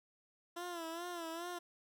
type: tone with vibrato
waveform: 15% pulse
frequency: 339.8 Hz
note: F4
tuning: 47 cents flat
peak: -35 dBFS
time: 0.56-1.59 s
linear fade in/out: 10 ms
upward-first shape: sine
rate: 2.4 Hz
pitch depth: 79 cents each way
effects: none